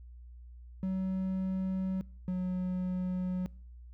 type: tone pair in turn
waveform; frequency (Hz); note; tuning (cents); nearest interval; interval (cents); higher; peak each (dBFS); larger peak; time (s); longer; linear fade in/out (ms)
triangle; 188.5 / 182.92; F#3 / F#3; +32 / -20; minor second; 52; first; -28; neither; 0.83-2.01 / 2.28-3.46; neither; 0
effects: noise-tail reverb RT60 0.6 s tail -25 dB re dry + added 60 Hz sine -47 dBFS peak until 3.93 s